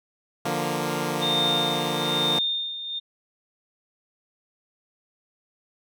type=chord; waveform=10% pulse; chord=Bb major; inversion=first; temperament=equal with one note detuned; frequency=147.85 / 174.61 / 233.1 Hz; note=D3 / F3 / Bb3; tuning=+12 / 0 / 0 cents; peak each=-21 dBFS; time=0.45-2.39 s; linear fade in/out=5 ms
type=tone with tremolo; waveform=sine; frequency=3637 Hz; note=A#7; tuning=43 cents flat; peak=-21 dBFS; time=1.21-3 s; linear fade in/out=20 ms; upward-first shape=sine; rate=1.1 Hz; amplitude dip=70%
effects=none